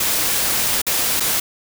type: noise with dropouts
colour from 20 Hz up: white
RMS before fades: -19 dBFS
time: 0-1.4 s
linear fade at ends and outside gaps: 5 ms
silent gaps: 0.818-0.866 / 1.199-1.204 s
effects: none